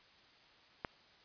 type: click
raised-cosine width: 0.5 ms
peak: -22 dBFS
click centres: 0.848 s
effects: white hiss -63 dBFS RMS until 1.24 s + resampled to 11025 Hz